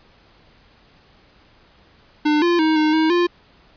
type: tone with pitch steps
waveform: square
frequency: 300.4 / 346.2 / 315 / 308.2 / 316.7 / 349.6 Hz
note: D4 / F4 / D#4 / D#4 / D#4 / F4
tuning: +39 / -15 / +21 / -16 / +31 / +2 cents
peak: -15 dBFS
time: 2.25-3.27 s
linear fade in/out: 10 ms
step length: 170 ms
effects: pink hiss -53 dBFS RMS until 3.76 s + resampled to 11025 Hz